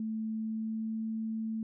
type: tone with pitch glide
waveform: sine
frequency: 220 to 221.7 Hz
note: A3 to A3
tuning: 0 to +13 cents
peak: -32 dBFS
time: 0-1.63 s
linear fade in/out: 2 ms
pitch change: +13 cents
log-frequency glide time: 0.34-1.03 s
effects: none